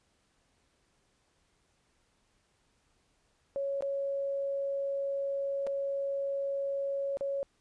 sine tone with dropouts, 554.4 Hz, C#5, in tune, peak -30 dBFS, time 3.56-7.43 s, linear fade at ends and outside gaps 0 ms, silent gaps 3.808-3.823 / 5.667-5.671 / 7.171-7.209 s, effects pink hiss -72 dBFS RMS until 7.6 s + resampled to 22050 Hz

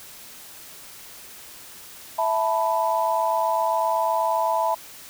sine chord, E suspended fourth, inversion none, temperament equal, 659.3 / 880 / 987.8 Hz, E5 / A5 / B5, 0 / 0 / 0 cents, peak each -24 dBFS, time 2.18-4.75 s, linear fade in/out 10 ms, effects white hiss -43 dBFS RMS until 5.09 s

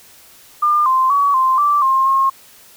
sine tone with pitch steps, 1202 / 1043 / 1132 / 1045 / 1168 / 1063 / 1076 Hz, D6 / C6 / C#6 / C6 / D6 / C6 / C6, +40 / -6 / +36 / -2 / -10 / +27 / +48 cents, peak -11 dBFS, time 0.62-2.3 s, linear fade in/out 10 ms, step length 240 ms, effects white hiss -45 dBFS RMS until 2.76 s

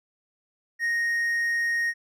triangle tone, 1864.7 Hz, A#6, in tune, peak -21 dBFS, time 0.79-1.94 s, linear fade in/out 50 ms, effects none

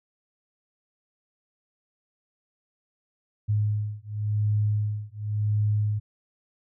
sine beating tone pair, 104.8 / 105.72 Hz, G#2 / G#2, +16 / +31 cents, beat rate 0.92 Hz, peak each -26 dBFS, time 3.48-6 s, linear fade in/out 20 ms, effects none

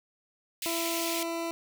pink high-pass noise, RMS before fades -34 dBFS, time 0.62-1.23 s, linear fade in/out 2 ms, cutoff 2100 Hz, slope 48 dB/octave
20% pulse tone, 334.1 Hz, E4, 23 cents sharp, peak -26 dBFS, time 0.66-1.51 s, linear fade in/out 0 ms
effects none

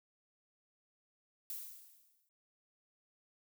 violet noise with exponential decay, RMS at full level -41 dBFS, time 1.5-2.29 s, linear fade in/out 1 ms, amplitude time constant 170 ms, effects noise-tail reverb RT60 0.5 s tail -26 dB re dry

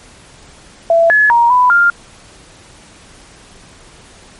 sine tone with pitch steps, 668 / 1705 / 941 / 995 / 1399 Hz, E5 / G#6 / A#5 / B5 / F6, +23 / +45 / +16 / +13 / +3 cents, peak -6 dBFS, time 0.9-1.9 s, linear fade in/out 2 ms, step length 200 ms, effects pink hiss -41 dBFS RMS until 4.39 s + MP3 48 kbps

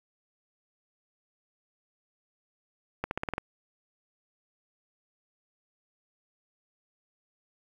accelerating click train, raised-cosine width 0.5 ms, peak -15 dBFS, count 7, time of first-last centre 3.04-3.381 s, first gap 71 ms, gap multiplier 0.91, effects 8-bit

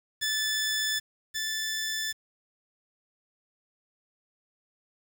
15% pulse tone pair in turn, 1744 / 1753.7 Hz, A6 / A6, -16 / -6 cents, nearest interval unison, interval 10 cents, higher second, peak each -20 / -23 dBFS, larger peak first, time 0.21-1 / 1.34-2.13 s, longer neither, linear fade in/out 20 ms, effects 8-bit

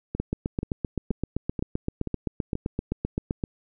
two click trains, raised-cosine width 3 ms, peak -16 / -13 dBFS, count 6 / 26, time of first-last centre 0.15-2.554 / 0.2-3.438 s, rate 2.08 / 7.72 Hz, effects none

